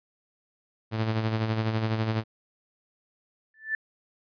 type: tone with tremolo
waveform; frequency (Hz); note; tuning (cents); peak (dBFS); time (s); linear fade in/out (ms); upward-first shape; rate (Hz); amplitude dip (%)
sawtooth; 110.6; A2; +9; -19; 0.91-2.24; 50; sine; 12; 50
type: tone with exponential growth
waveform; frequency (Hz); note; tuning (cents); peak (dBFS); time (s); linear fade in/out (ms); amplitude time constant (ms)
sine; 1760; A6; 0; -22; 3.54-3.75; 2; 44
effects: resampled to 11025 Hz